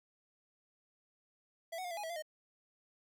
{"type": "tone with pitch steps", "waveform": "square", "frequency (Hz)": [664, 743, 710, 670, 830, 650, 688, 619], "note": ["E5", "F#5", "F5", "E5", "G#5", "E5", "F5", "D#5"], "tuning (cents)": [12, 7, 28, 28, -1, -24, -26, -9], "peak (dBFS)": -40, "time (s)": [1.72, 2.224], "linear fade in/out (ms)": 10, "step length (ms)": 63, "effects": []}